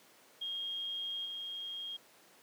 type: tone with level steps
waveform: sine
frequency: 3244 Hz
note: G#7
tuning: 41 cents flat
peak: -36 / -39 dBFS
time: 0.41-1.97 s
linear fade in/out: 10 ms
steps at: 1.25 s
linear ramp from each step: 10 ms
effects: pink hiss -61 dBFS RMS until 2.42 s + high-pass 300 Hz 12 dB/octave

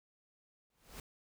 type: noise with exponential growth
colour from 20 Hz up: pink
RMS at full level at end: -45 dBFS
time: 0.7-1 s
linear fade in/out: 2 ms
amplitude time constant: 65 ms
effects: none

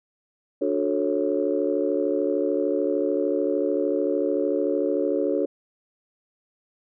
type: chord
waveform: sine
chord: D major seventh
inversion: none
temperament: just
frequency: 293.7 / 367.1 / 440.5 / 550.6 Hz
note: D4 / F#4 / A4 / C#5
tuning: 0 / -14 / +2 / -12 cents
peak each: -26 dBFS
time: 0.61-5.46 s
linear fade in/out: 10 ms
effects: tanh soft clip ceiling -10 dBFS

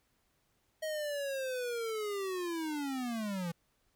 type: linear sweep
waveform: square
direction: down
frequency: 633 to 164.7 Hz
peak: -35 dBFS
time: 0.82-3.52 s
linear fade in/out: 10 ms
effects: pink hiss -75 dBFS RMS until 3.95 s

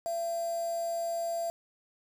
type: tone with quantisation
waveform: sine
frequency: 675 Hz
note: E5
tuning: 41 cents sharp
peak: -30 dBFS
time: 0.06-1.5 s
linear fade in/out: 0 ms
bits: 7
effects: none

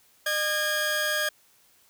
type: tone pair together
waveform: sawtooth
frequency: 607.4 / 1637 Hz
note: D#5 / G#6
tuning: -42 / -25 cents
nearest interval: octave + perfect fourth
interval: 1717 cents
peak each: -26 / -22 dBFS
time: 0.26-1.29 s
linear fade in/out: 5 ms
effects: white hiss -61 dBFS RMS until 1.89 s

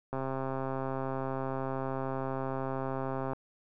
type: click train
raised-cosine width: 1 ms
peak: -21 dBFS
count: 427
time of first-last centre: 0.13-3.333 s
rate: 133 Hz
effects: none

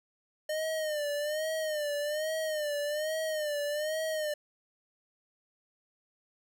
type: tone with vibrato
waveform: square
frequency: 608 Hz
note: D#5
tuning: 40 cents flat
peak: -31 dBFS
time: 0.49-4.34 s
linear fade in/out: 5 ms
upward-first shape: sine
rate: 1.2 Hz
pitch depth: 81 cents each way
effects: none

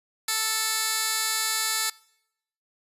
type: tone with high-pass filter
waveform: 15% pulse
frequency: 440 Hz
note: A4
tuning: in tune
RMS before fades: -26 dBFS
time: 0.28-1.9 s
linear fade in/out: 5 ms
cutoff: 2800 Hz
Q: 0.5
effects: noise-tail reverb RT60 0.8 s tail -24 dB re dry + resampled to 32000 Hz

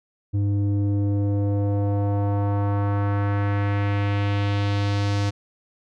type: tone with low-pass filter sweep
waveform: square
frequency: 101.2 Hz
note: G#2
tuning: 44 cents flat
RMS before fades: -22 dBFS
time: 0.33-5.31 s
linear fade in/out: 20 ms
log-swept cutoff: 230 to 5700 Hz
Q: 1.5
effects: none

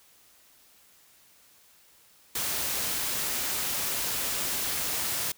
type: noise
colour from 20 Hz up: white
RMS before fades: -30 dBFS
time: 2.35-5.32 s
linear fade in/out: 5 ms
effects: white hiss -59 dBFS RMS until 5.37 s

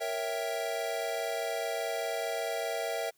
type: chord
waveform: square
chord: A# diminished seventh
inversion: none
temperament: equal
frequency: 466.2 / 554.4 / 659.3 / 784 Hz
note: A#4 / C#5 / E5 / G5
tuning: 0 / 0 / 0 / 0 cents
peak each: -38 / -40 / -35 / -40 dBFS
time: 0-3.11 s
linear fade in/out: 20 ms
effects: white hiss -70 dBFS RMS until 3.17 s

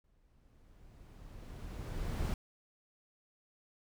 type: noise with exponential growth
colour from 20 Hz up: brown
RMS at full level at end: -32 dBFS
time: 0.04-2.34 s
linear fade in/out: 2 ms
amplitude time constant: 500 ms
effects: none

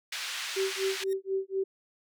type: band-pass noise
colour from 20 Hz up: white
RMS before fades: -36 dBFS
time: 0.12-1.04 s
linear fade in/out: 5 ms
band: 1500 to 4200 Hz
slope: 12 dB/octave
type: tone with tremolo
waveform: sine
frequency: 385.6 Hz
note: G4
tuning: 28 cents flat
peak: -25 dBFS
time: 0.56-1.64 s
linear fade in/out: 10 ms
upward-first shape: sine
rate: 4.1 Hz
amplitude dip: 100%
type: tone with exponential growth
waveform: 5% pulse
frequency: 1860 Hz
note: A#6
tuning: 4 cents flat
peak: -32 dBFS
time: 1.03-1.13 s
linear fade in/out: 1 ms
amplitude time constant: 20 ms
effects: none

